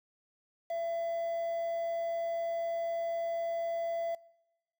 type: tone with quantisation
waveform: triangle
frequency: 672 Hz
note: E5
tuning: 33 cents sharp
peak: -30 dBFS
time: 0.7-4.15 s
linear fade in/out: 5 ms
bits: 9
effects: noise-tail reverb RT60 1.0 s tail -24 dB re dry